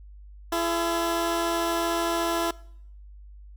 15% pulse tone pair together, 337.3 / 425 Hz, E4 / G#4, +40 / +40 cents, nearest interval major third, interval 400 cents, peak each -18 / -28 dBFS, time 0.52-2.51 s, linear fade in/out 5 ms, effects noise-tail reverb RT60 0.7 s tail -22 dB re dry + added 50 Hz sine -43 dBFS peak until 3.56 s

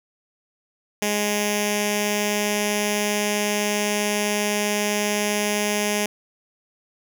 5% pulse tone with notch filter, 207.7 Hz, G#3, in tune, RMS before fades -23 dBFS, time 1.02-6.06 s, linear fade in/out 2 ms, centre 1300 Hz, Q 0.77, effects none

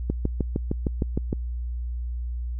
click train, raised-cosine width 3 ms, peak -11 dBFS, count 9, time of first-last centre 0.1-1.329 s, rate 6.51 Hz, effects added 60 Hz sine -27 dBFS peak until 2.59 s

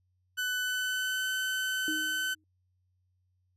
30% pulse tone with pitch glide, 1500 to 1520.9 Hz, F#6 to F#6, +23 to +47 cents, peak -27 dBFS, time 0.37-2.35 s, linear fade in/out 20 ms, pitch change +24 cents, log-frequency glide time 0.62-1.3 s
sine tone with exponential decay, 311.1 Hz, D#4, in tune, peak -31 dBFS, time 1.88-2.44 s, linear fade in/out 1 ms, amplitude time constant 120 ms
effects added 91 Hz sine -70 dBFS peak until 3.56 s + resampled to 32000 Hz

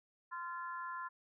harmonic tone, 345.2 Hz, F4, 20 cents flat, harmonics 3 / 4 / 5, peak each -42 / -46 / -49 dBFS, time 0.31-1.09 s, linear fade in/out 20 ms, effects none

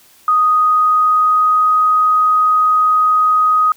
sine tone with pitch glide, 1244.5 to 1252.4 Hz, D#6 to D#6, 0 to +11 cents, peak -9 dBFS, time 0.28-3.72 s, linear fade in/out 2 ms, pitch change +11 cents, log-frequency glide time 0.43-1.77 s, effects white hiss -48 dBFS RMS until 3.76 s

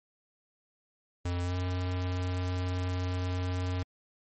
square tone with pitch glide, 88.3 to 90.83 Hz, F2 to F#2, +20 to -32 cents, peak -30 dBFS, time 1.25-3.83 s, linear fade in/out 5 ms, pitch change +48 cents, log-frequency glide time 1.42-1.56 s, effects MP3 32 kbps

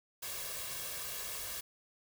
white noise with comb filter, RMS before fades -41 dBFS, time 0.22-1.61 s, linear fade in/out 10 ms, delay 1.8 ms, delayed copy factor +0.65, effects none

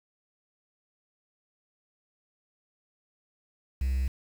triangle tone, 65.41 Hz, C2, in tune, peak -22 dBFS, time 3.81-4.08 s, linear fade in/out 5 ms, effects tanh soft clip ceiling -19 dBFS + 8-bit

